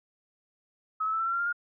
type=tone with pitch steps; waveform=sine; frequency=1282 / 1300.6 / 1319.6 / 1338.8 / 1358.2 / 1378 / 1398 / 1418.4 Hz; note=E6 / E6 / E6 / E6 / F6 / F6 / F6 / F6; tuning=-49 / -24 / +1 / +26 / -49 / -24 / +1 / +26 cents; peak=-26 dBFS; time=1-1.528 s; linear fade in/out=10 ms; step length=66 ms; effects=none